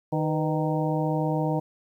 harmonic tone with a mistuned harmonic, 154.8 Hz, D#3, 9 cents flat, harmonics 1 / 2 / 3 / 4 / 5 / 6, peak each -26 / -29 / -31 / -32 / -33 / -34 dBFS, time 0.12-1.6 s, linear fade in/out 10 ms, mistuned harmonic 3, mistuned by +100 cents, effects 10-bit

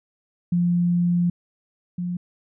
sine tone pair in turn, 174.61 / 177.05 Hz, F3 / F3, 0 / +24 cents, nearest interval unison, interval 24 cents, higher second, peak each -17 / -24 dBFS, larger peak first, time 0.52-1.3 / 1.98-2.17 s, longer first, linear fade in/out 5 ms, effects none

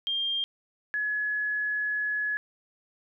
sine tone pair in turn, 3200 / 1695.1 Hz, G7 / G#6, +35 / +35 cents, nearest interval major seventh, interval 1100 cents, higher first, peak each -26 dBFS, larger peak neither, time 0.07-0.44 / 0.94-2.37 s, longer second, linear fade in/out 0 ms, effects none

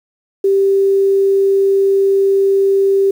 sine tone, 392 Hz, G4, in tune, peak -9 dBFS, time 0.44-3.11 s, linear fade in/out 5 ms, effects 7-bit

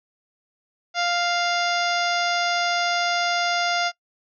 harmonic tone with a mistuned harmonic, 698.5 Hz, F5, in tune, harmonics 1 / 2 / 3 / 4 / 5 / 6 / 7 / 8 / 9, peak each -24 / -26 / -29 / -33 / -31 / -37 / -31 / -37 / -38 dBFS, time 0.94-3.92 s, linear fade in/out 50 ms, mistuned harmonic 9, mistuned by +42 cents, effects noise-tail reverb RT60 0.1 s tail -21 dB re dry

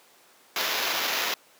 violet noise with sample-and-hold, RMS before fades -27 dBFS, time 0.56-1.34 s, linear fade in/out 2 ms, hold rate 8820 Hz, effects pink hiss -56 dBFS RMS until 1.59 s + high-pass 400 Hz 12 dB/octave

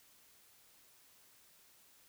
silence, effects white hiss -65 dBFS RMS until 2.08 s

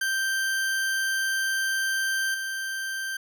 40% pulse tone with level steps, 1568 Hz, G6, in tune, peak -23 / -28 dBFS, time 0.01-3.17 s, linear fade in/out 5 ms, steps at 2.34 s, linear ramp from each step 5 ms, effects none

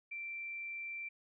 sine tone, 2349 Hz, D7, in tune, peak -40 dBFS, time 0.11-1.09 s, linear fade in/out 10 ms, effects none

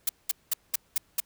blue noise bursts, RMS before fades -25 dBFS, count 6, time 0.07-1.202 s, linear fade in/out 5 ms, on 22 ms, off 200 ms, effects pink hiss -66 dBFS RMS until 1.25 s

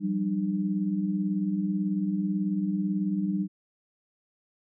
sine tone cluster, 175.7 / 193.9 / 301.5 Hz, F3 / G3 / D4, +11 / -19 / +46 cents, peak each -34 / -26 / -32 dBFS, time 0-3.48 s, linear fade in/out 50 ms, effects none

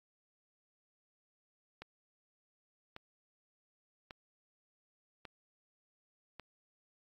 click train, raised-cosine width 0.3 ms, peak -30 dBFS, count 5, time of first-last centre 1.82-6.397 s, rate 0.874 Hz, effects AAC 48 kbps

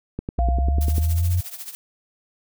click train, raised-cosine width 3 ms, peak -14 dBFS, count 9, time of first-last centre 0.19-0.982 s, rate 10.1 Hz
sine linear sweep, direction up, 58.5 to 91.7 Hz, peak -17 dBFS, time 0.38-1.41 s, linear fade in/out 10 ms
sine tone with exponential decay, 695 Hz, F5, 9 cents flat, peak -23 dBFS, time 0.39-1.64 s, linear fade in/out 0 ms, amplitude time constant 270 ms
blue noise with tremolo, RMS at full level -32 dBFS, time 0.81-1.75 s, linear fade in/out 0 ms, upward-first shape triangle, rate 14 Hz, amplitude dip 85%
effects none

